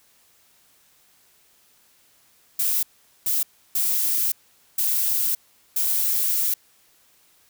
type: noise bursts at uneven times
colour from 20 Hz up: violet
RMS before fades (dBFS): -22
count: 5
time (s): 2.59-2.83 / 3.26-3.43 / 3.75-4.32 / 4.78-5.35 / 5.76-6.54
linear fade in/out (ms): 5
effects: white hiss -59 dBFS RMS until 7.49 s